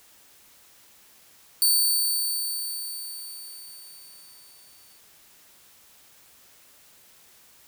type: tone with exponential decay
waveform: 10% pulse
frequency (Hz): 4535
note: C#8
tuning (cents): +39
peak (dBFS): -10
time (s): 1.62-4.98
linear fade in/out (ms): 1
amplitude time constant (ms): 730
effects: white hiss -55 dBFS RMS until 7.67 s